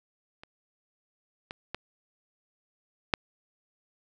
clicks, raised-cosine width 0.3 ms, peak -29 / -21 / -17 / -6 dBFS, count 4, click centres 0.435 / 1.509 / 1.746 / 3.138 s, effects none

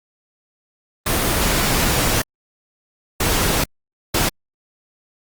pink noise bursts at uneven times, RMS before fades -18 dBFS, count 3, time 1.06-2.22 / 3.2-3.64 / 4.14-4.29 s, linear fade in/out 5 ms, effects Opus 24 kbps

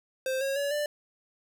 square tone with pitch steps, 523.3 / 544.9 / 567.4 / 590.8 Hz, C5 / C#5 / C#5 / D5, 0 / -30 / +40 / +10 cents, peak -28 dBFS, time 0.26-0.86 s, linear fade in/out 2 ms, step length 150 ms, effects none

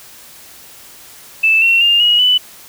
sine tone with pitch steps, 2637 / 2721 / 2807 / 2896 / 2987 Hz, E7 / F7 / F7 / F#7 / F#7, 0 / -46 / +8 / -38 / +16 cents, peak -8 dBFS, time 1.43-2.38 s, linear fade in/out 10 ms, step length 190 ms, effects white hiss -39 dBFS RMS until 2.68 s

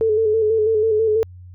sine tone with vibrato, 436.8 Hz, A4, 13 cents flat, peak -14 dBFS, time 0.01-1.23 s, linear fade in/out 0 ms, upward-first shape square, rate 6.1 Hz, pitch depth 39 cents each way, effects added 90 Hz sine -37 dBFS peak until 1.54 s

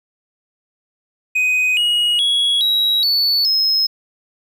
triangle tone with pitch steps, 2503 / 2892 / 3341 / 3860 / 4460 / 5153 Hz, D#7 / F#7 / G#7 / B7 / C#8 / E8, +10 / -40 / +10 / -40 / +10 / -40 cents, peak -12 dBFS, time 1.35-3.87 s, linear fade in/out 10 ms, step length 420 ms, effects none

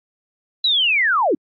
sine linear sweep, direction down, 4012 to 250 Hz, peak -14 dBFS, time 0.64-1.35 s, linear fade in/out 5 ms, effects AAC 64 kbps

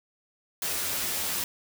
white noise with comb filter, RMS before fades -30 dBFS, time 0.62-1.44 s, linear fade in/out 2 ms, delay 11 ms, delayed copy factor +0.7, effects none

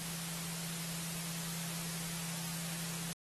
sine tone in noise, 167.1 Hz, E3, 24 cents sharp, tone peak -45 dBFS, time 0-3.13 s, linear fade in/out 0 ms, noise white, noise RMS -42 dBFS, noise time 0-3.13 s, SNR -6 dB, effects AAC 32 kbps

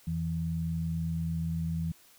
sine tone pair together, 84.38 / 164.81 Hz, E2 / E3, +41 / 0 cents, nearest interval octave, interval 1159 cents, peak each -35 / -30 dBFS, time 0.07-1.92 s, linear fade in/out 5 ms, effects white hiss -59 dBFS RMS until 2.18 s

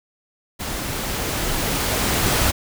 pink noise with level ramp, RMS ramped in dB -28 to -18 dBFS, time 0.59-2.52 s, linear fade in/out 20 ms, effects none

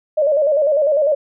sine tone with vibrato, 587.3 Hz, D5, in tune, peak -12 dBFS, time 0.17-1.15 s, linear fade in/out 10 ms, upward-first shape square, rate 10 Hz, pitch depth 82 cents each way, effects none

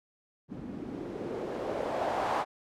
blue noise with low-pass filter sweep, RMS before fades -34 dBFS, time 0.48-2.45 s, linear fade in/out 50 ms, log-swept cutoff 210 to 880 Hz, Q 2.3, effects none

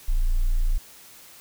sine tone, 29.14 Hz, A#0, in tune, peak -16 dBFS, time 0.08-0.78 s, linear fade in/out 10 ms, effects tanh soft clip ceiling -16 dBFS + white hiss -48 dBFS RMS until 1.4 s

